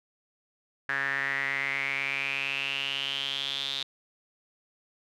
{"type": "tone with band-pass filter sweep", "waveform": "sawtooth", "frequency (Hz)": 137.8, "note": "C#3", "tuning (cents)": -10, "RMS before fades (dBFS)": -31, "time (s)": [0.89, 3.83], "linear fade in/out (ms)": 2, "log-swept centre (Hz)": [1700, 3700], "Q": 8.3, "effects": []}